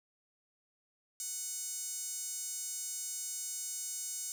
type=tone with high-pass filter; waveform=sawtooth; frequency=740 Hz; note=F#5; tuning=in tune; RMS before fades=-40 dBFS; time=1.2-4.32 s; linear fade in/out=0 ms; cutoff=7100 Hz; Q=3; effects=11-bit